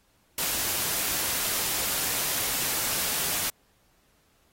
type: noise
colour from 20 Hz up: white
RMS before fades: -28 dBFS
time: 0.38-3.5 s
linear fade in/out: 2 ms
effects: pink hiss -66 dBFS RMS until 4.52 s + AAC 48 kbps